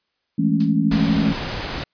sine chord, A major seventh, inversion second, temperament equal, 164.81 / 207.7 / 220 / 277.2 Hz, E3 / G#3 / A3 / C#4, 0 / 0 / 0 / 0 cents, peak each -21 dBFS, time 0.38-1.33 s, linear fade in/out 10 ms
blue noise with exponential decay, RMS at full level -27 dBFS, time 0.6-0.79 s, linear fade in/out 5 ms, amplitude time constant 40 ms
pink noise, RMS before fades -27 dBFS, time 0.91-1.84 s, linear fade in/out 5 ms
effects white hiss -72 dBFS RMS until 1.93 s + resampled to 11025 Hz

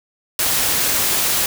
white noise, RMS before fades -18 dBFS, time 0.39-1.46 s, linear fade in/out 2 ms, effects none

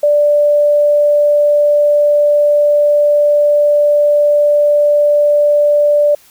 sine tone, 587.3 Hz, D5, in tune, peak -7 dBFS, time 0.03-6.15 s, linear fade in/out 5 ms, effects white hiss -46 dBFS RMS until 6.3 s

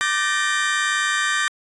35% pulse tone cluster, 1184 / 1543 / 1766 / 1865 Hz, D6 / G6 / A6 / A#6, +14 / -28 / +6 / 0 cents, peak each -23 dBFS, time 0.01-1.48 s, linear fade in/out 0 ms, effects resampled to 22050 Hz

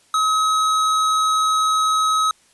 sine tone with hard clipping, 1276 Hz, D#6, 43 cents sharp, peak -17 dBFS, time 0.14-2.31 s, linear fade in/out 2 ms, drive 18 dB, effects white hiss -56 dBFS RMS until 2.53 s + resampled to 24000 Hz

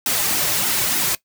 white noise with flanger, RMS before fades -20 dBFS, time 0.06-1.15 s, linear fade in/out 2 ms, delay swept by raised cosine 1.7 to 4.3 ms, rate 3.3 Hz, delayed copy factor -0.75, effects noise-tail reverb RT60 0.1 s tail -19 dB re dry

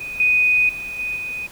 sine tone with level steps, 2489 Hz, D#7, in tune, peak -27 / -13 / -27 / -22 / -25 dBFS, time 0-1.47 s, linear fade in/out 10 ms, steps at 0.2 / 0.69 / 0.99 / 1.16 s, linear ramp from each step 2 ms, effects pink hiss -42 dBFS RMS until 1.51 s

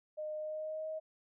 sine tone with pitch glide, 613 to 629.5 Hz, D#5 to D#5, -26 to +20 cents, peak -37 dBFS, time 0.17-1 s, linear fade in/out 20 ms, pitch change +46 cents, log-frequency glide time 0.36-0.88 s, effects none

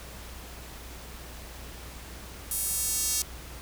square tone with high-pass filter sweep, 250 Hz, B3, 21 cents sharp, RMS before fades -29 dBFS, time 2.51-3.22 s, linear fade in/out 2 ms, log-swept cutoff 10000 to 6400 Hz, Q 1.5, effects added 60 Hz sine -44 dBFS peak until 3.61 s + pink hiss -45 dBFS RMS until 3.61 s

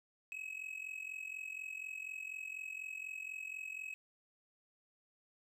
triangle tone with amplitude modulation, 2561 Hz, D#7, 49 cents sharp, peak -37 dBFS, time 0.32-3.94 s, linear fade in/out 0 ms, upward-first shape sine, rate 44.1 Hz, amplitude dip 80%, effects none

